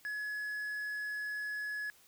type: tone with quantisation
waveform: triangle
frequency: 1694 Hz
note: G#6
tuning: 34 cents sharp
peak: -34 dBFS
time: 0.05-1.9 s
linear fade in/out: 0 ms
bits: 10
effects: white hiss -63 dBFS RMS until 2.07 s